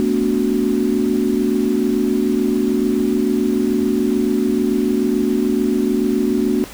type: chord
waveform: sine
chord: B minor seventh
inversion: third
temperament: equal with one note detuned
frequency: 220 / 246.9 / 289.1 / 370 Hz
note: A3 / B3 / D4 / F#4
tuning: 0 / 0 / -27 / 0 cents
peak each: -20 dBFS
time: 0-6.64 s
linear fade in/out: 0 ms
effects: pink hiss -36 dBFS RMS until 6.73 s